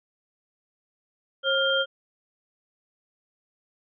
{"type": "tone cluster", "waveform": "sine", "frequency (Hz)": [539, 1406, 3180], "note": ["C#5", "F6", "G7"], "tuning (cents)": [-49, 11, 24], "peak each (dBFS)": -25, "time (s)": [1.43, 1.86], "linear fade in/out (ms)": 50, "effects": []}